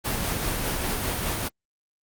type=noise with tremolo; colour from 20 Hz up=pink; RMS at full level=-26 dBFS; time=0.04-1.49 s; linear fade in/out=20 ms; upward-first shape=sine; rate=5 Hz; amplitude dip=25%; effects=Opus 32 kbps